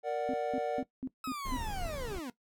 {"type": "chord", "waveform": "triangle", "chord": "Bb augmented", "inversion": "none", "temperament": "equal", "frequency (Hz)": [466.2, 587.3, 740], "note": ["Bb4", "D5", "F#5"], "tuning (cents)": [0, 0, 0], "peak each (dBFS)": -33, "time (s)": [0.03, 0.84], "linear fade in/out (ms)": 50}
{"type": "tone bursts", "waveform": "sine", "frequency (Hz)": 261.2, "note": "C4", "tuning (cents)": -3, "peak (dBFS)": -33, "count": 6, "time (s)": [0.29, 1.566], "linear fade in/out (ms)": 0, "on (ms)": 46, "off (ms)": 200}
{"type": "linear sweep", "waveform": "40% pulse", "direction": "down", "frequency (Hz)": [1300, 228.2], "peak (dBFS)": -37, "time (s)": [1.24, 2.3], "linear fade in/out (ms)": 2}
{"type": "noise", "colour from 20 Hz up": "brown", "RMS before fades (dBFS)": -39, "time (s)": [1.45, 2.19], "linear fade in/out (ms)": 5}
{"effects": ["noise-tail reverb RT60 0.1 s tail -17 dB re dry"]}